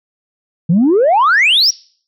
sine exponential sweep, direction up, 156 to 5860 Hz, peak -6 dBFS, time 0.69-1.71 s, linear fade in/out 10 ms, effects noise-tail reverb RT60 0.5 s tail -24 dB re dry + tanh soft clip ceiling -5 dBFS

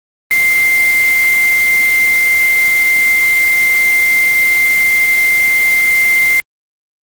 sine tone in noise, 2093 Hz, C7, in tune, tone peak -8 dBFS, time 0.31-6.4 s, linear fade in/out 0 ms, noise white, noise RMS -22 dBFS, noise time 0.31-6.4 s, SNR +11 dB, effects Opus 24 kbps

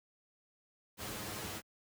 pink noise with comb filter, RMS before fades -42 dBFS, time 0.97-1.62 s, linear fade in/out 50 ms, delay 9.5 ms, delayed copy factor +0.65, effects high-pass 60 Hz 12 dB/octave

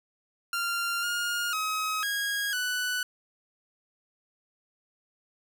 sawtooth tone with pitch steps, 1389 / 1421 / 1271 / 1641 / 1488 Hz, F6 / F6 / D#6 / G#6 / F#6, -10 / +30 / +36 / -21 / +9 cents, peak -24 dBFS, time 0.53-3.03 s, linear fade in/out 2 ms, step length 500 ms, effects none

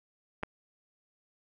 clicks, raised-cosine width 0.5 ms, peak -30 / -17 dBFS, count 2, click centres 0.429 / 0.434 s, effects none

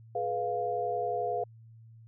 sine chord, F diminished, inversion first, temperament equal with one note detuned, 422.8 / 493.9 / 698.5 Hz, Ab4 / Cb5 / F5, +31 / 0 / 0 cents, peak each -35 / -34 / -31 dBFS, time 0.15-1.44 s, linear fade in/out 5 ms, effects added 113 Hz sine -50 dBFS peak until 2.07 s

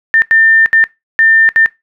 sine tone bursts at uneven times, 1800 Hz, A6, 39 cents sharp, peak -5 dBFS, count 5, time 0.14-0.22 / 0.31-0.66 / 0.73-0.84 / 1.19-1.49 / 1.56-1.66 s, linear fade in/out 0 ms, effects noise-tail reverb RT60 0.2 s tail -21 dB re dry

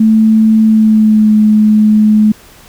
sine tone with pitch glide, 219.6 to 213.7 Hz, A3 to G#3, -3 to +50 cents, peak -4 dBFS, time 0-2.32 s, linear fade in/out 5 ms, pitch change -47 cents, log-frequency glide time 0.63-1.35 s, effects pink hiss -39 dBFS RMS until 2.68 s

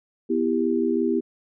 sine chord, E minor, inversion second, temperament just, 247.2 / 329.6 / 395.6 Hz, B3 / E4 / G4, +2 / 0 / +16 cents, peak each -24 dBFS, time 0.29-1.21 s, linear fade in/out 20 ms, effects none

